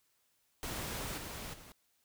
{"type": "noise with level steps", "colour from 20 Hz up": "pink", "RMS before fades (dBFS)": [-40, -44, -54], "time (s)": [0.63, 1.72], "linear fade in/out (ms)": 0, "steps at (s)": [1.17, 1.53], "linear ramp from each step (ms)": 10, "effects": ["white hiss -75 dBFS RMS until 2.04 s"]}